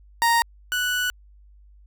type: tone pair in turn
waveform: 30% pulse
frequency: 932.3 / 1479.9 Hz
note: A#5 / F#6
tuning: 0 / 0 cents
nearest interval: minor sixth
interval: 800 cents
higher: second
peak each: -14 / -19 dBFS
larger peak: first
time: 0.22-0.42 / 0.72-1.1 s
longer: second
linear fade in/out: 0 ms
effects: added 50 Hz sine -48 dBFS peak until 1.86 s